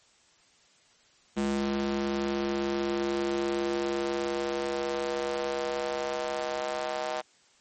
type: tone with high-pass filter sweep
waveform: square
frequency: 69.3 Hz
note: C#2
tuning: in tune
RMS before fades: -30 dBFS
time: 1.36-7.22 s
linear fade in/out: 20 ms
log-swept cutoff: 240 to 660 Hz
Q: 2.8
effects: white hiss -62 dBFS RMS until 7.6 s + MP3 32 kbps